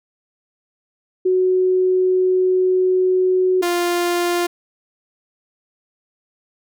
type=tone pair in turn; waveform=sine / sawtooth; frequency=370 / 349.4 Hz; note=F#4 / F4; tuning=0 / +1 cents; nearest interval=minor second; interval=99 cents; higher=first; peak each=-13 / -13 dBFS; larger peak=neither; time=1.25-3.62 / 3.62-4.47 s; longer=first; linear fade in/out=10 ms; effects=none